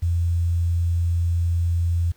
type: tone with quantisation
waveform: sine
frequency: 85.4 Hz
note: F2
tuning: 38 cents flat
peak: -18 dBFS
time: 0.02-2.12 s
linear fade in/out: 10 ms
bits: 8
effects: pink hiss -60 dBFS RMS until 2.16 s